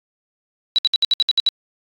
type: tone bursts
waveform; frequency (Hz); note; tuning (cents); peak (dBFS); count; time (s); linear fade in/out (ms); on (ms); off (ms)
sine; 3920; B7; -14; -12; 9; 0.76-1.488; 0; 24; 64
effects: AAC 48 kbps